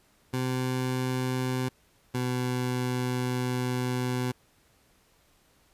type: tone pair in turn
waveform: 20% pulse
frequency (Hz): 128.1 / 125.46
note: C3 / B2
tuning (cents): -36 / +28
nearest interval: unison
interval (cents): 36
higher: first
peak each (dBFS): -22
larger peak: neither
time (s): 0.33-1.69 / 2.14-4.32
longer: second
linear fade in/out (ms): 10
effects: pink hiss -64 dBFS RMS until 5.73 s + resampled to 32000 Hz